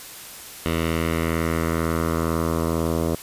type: tone with low-pass filter sweep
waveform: 10% pulse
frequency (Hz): 82.1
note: E2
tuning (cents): -6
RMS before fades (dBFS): -23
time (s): 0.66-3.15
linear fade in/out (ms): 0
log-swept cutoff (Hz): 3100 to 770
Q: 1.7
effects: white hiss -39 dBFS RMS until 3.22 s + resampled to 32000 Hz